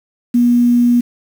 sine tone with quantisation, 241.2 Hz, B3, 41 cents flat, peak -8 dBFS, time 0.34-1.01 s, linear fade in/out 10 ms, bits 6, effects none

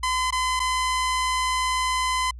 sawtooth tone with dropouts, 1021 Hz, C6, 43 cents flat, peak -18 dBFS, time 0.03-2.31 s, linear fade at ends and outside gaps 5 ms, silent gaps 0.307-0.324 / 0.595-0.6 s, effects added 60 Hz sine -36 dBFS peak until 2.39 s + resampled to 24000 Hz

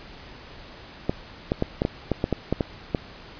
clicks, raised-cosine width 2 ms, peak -8 dBFS, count 11, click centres 1.095 / 1.519 / 1.624 / 1.819 / 1.851 / 2.117 / 2.241 / 2.327 / 2.526 / 2.608 / 2.948 s, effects pink hiss -44 dBFS RMS until 3.39 s + resampled to 11025 Hz

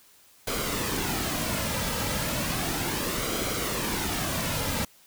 pink noise with flanger, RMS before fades -29 dBFS, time 0.47-4.85 s, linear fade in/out 5 ms, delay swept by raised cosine 1.1 to 2.8 ms, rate 0.34 Hz, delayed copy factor -0.5, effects white hiss -57 dBFS RMS until 5.06 s

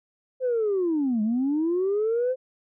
sine linear two-way sweep, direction down then up, 523.3 to 207.7 to 523.3 Hz, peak -20 dBFS, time 0.4-2.36 s, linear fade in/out 50 ms, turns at 1.22 s, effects tanh soft clip ceiling -18 dBFS

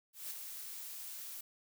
blue noise with ADSR envelope, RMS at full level -41 dBFS, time 0.13-1.41 s, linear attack 180 ms, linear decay 5 ms, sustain -5 dB, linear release 5 ms, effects none

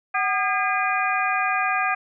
harmonic tone with a mistuned harmonic, 405.5 Hz, G#4, 41 cents flat, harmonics 2 / 3 / 4 / 5 / 6, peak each -25 / -25 / -26 / -31 / -27 dBFS, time 0.14-1.95 s, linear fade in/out 10 ms, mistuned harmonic 2, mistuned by -130 cents, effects none

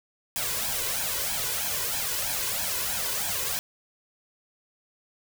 white noise with flanger, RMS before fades -29 dBFS, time 0.36-3.59 s, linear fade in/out 0 ms, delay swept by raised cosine 1.2 to 2.04 ms, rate 3.1 Hz, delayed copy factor +0.75, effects none

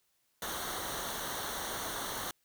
pink noise with comb filter, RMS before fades -38 dBFS, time 0.42-2.31 s, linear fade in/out 2 ms, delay 0.4 ms, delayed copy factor -0.75, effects white hiss -75 dBFS RMS until 2.44 s

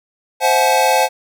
square chord, F# half-diminished seventh, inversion second, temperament equal with one note detuned, 523.3 / 659.3 / 740 / 857.9 Hz, C5 / E5 / F#5 / A5, 0 / 0 / 0 / -44 cents, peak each -18 / -21 / -18 / -16 dBFS, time 0.4-1.09 s, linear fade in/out 50 ms, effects none

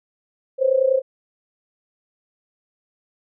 sine tone with amplitude modulation, 527 Hz, C5, 12 cents sharp, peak -11 dBFS, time 0.58-1.02 s, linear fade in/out 50 ms, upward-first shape sine, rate 30.4 Hz, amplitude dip 80%, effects none

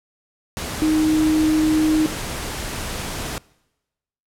sine tone in noise, 311.2 Hz, D#4, in tune, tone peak -15 dBFS, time 0.82-2.06 s, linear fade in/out 0 ms, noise pink, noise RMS -28 dBFS, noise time 0.57-3.38 s, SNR +10 dB, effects noise-tail reverb RT60 1.0 s tail -24 dB re dry + low-pass 12000 Hz 12 dB/octave

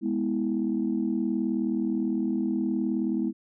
sine chord, E major, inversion first, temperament equal with one note detuned, 207.7 / 246.9 / 325.7 Hz, G#3 / B3 / E4, 0 / 0 / -21 cents, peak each -28 dBFS, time 0.01-3.33 s, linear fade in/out 50 ms, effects tanh soft clip ceiling -16 dBFS

